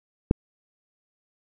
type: click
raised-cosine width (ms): 3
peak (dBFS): -4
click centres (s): 0.311
effects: none